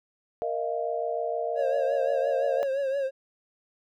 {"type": "chord", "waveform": "sine", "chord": "Bb suspended fourth", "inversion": "none", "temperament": "equal with one note detuned", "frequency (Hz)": [466.2, 622.3, 688.8], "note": ["Bb4", "Eb5", "F5"], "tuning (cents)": [0, 0, -24], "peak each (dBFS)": -31, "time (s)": [0.42, 2.63], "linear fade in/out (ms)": 0}
{"type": "tone with vibrato", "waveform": "triangle", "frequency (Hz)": 546, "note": "C#5", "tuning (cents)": -26, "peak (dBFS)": -23, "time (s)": [1.55, 3.11], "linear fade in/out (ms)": 50, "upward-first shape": "triangle", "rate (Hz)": 5.8, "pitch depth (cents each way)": 75}
{"effects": []}